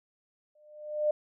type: tone with exponential growth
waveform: sine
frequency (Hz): 602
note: D5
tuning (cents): +43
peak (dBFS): -21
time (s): 0.55-1.11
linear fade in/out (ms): 5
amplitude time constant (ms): 120
effects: none